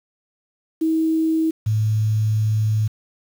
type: tone pair in turn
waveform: sine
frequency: 320.8 / 108.24 Hz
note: E4 / A2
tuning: -47 / -28 cents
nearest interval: octave + perfect fifth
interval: 1881 cents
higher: first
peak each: -16 dBFS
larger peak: neither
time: 0.81-1.51 / 1.66-2.88 s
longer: second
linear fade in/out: 10 ms
effects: 7-bit